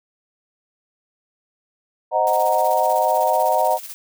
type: chord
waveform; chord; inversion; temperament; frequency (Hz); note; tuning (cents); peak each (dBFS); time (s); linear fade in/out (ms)
sine; C half-diminished seventh; none; equal; 523.3 / 622.3 / 740 / 932.3; C5 / Eb5 / Gb5 / Bb5; 0 / 0 / 0 / 0; -24 / -20 / -20 / -20; 2.11-3.79; 50
type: noise with tremolo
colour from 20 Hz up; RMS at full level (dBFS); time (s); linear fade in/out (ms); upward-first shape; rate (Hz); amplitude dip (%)
blue; -33; 2.27-3.94; 0; square; 16; 50
effects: none